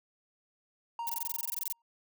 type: tone with exponential decay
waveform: triangle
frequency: 932.3 Hz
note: A#5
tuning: in tune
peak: -31 dBFS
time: 0.99-1.82 s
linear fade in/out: 2 ms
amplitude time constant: 180 ms
type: noise bursts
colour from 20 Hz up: violet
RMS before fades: -34 dBFS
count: 15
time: 1.07-1.724 s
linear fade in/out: 0 ms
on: 24 ms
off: 21 ms
effects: none